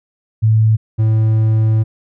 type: tone pair in turn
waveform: sine / triangle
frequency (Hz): 110 / 110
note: A2 / A2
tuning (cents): 0 / 0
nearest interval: unison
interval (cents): 0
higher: neither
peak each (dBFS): -8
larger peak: neither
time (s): 0.42-0.77 / 0.98-1.84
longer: second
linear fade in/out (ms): 20
effects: none